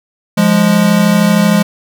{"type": "tone pair together", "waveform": "square", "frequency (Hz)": [174.61, 207.6], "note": ["F3", "G#3"], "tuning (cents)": [0, 0], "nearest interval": "minor third", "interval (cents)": 300, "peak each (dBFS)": [-12, -10], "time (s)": [0.37, 1.63], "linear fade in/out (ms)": 10, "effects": []}